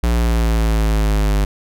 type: exponential sweep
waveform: square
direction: down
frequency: 59.1 to 50.4 Hz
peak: -14 dBFS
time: 0.03-1.45 s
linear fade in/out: 5 ms
effects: none